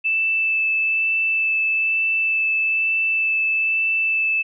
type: tone with vibrato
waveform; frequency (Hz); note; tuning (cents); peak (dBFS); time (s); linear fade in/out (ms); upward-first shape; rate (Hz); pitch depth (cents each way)
sine; 2637; E7; 0; -17; 0.04-4.43; 20; sine; 1.1; 8
effects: none